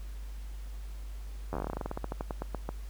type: slowing click train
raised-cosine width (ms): 1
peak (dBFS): -20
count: 23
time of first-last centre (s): 1.53-2.69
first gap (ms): 11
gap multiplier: 1.13
effects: added 50 Hz sine -38 dBFS peak until 2.89 s + pink hiss -57 dBFS RMS until 2.89 s